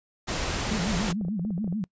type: noise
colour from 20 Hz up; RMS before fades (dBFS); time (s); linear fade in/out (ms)
pink; -29; 0.27-1.13; 20
type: tone with vibrato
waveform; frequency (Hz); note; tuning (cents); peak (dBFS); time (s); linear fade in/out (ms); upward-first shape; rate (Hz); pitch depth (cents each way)
sine; 193; G3; -27; -26; 0.71-1.84; 0; sine; 6.8; 250
type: clicks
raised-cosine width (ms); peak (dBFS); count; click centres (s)
2; -26; 12; 1.085 / 1.127 / 1.212 / 1.25 / 1.284 / 1.395 / 1.45 / 1.506 / 1.579 / 1.644 / 1.677 / 1.726
effects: noise-tail reverb RT60 0.1 s tail -25 dB re dry + resampled to 16000 Hz